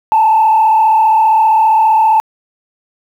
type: tone with frequency modulation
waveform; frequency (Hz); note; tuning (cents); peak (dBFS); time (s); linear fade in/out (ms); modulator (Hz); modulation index
sine; 878; A5; -4; -5; 0.12-2.2; 0; 35.1; 0.73
effects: tanh soft clip ceiling -3 dBFS + 7-bit